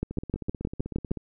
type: two click trains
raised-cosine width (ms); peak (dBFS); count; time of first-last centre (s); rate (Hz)
3; -14 / -22; 8 / 18; 0.03-1.115 / 0.11-1.173; 6.45 / 16
effects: none